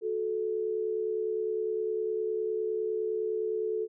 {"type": "tone pair together", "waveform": "sine", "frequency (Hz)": [366.5, 436.3], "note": ["F#4", "A4"], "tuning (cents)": [-16, -15], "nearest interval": "minor third", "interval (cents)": 301, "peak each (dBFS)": [-34, -29], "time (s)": [0.01, 3.88], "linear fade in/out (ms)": 50, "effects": []}